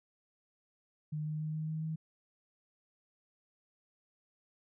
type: tone with pitch steps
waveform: sine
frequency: 152.4 / 153.64 / 154.88 / 156.14 / 157.41 / 158.69 Hz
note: D#3 / D#3 / D#3 / D#3 / D#3 / D#3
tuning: -36 / -22 / -8 / +6 / +20 / +34 cents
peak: -34 dBFS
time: 1.12-1.96 s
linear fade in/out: 10 ms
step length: 140 ms
effects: none